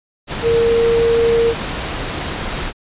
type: tone in noise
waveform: sine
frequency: 463.4 Hz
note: A#4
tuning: 10 cents flat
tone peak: -11 dBFS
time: 0.42-1.54 s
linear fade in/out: 50 ms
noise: pink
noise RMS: -23 dBFS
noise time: 0.27-2.73 s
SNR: +9 dB
effects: resampled to 8000 Hz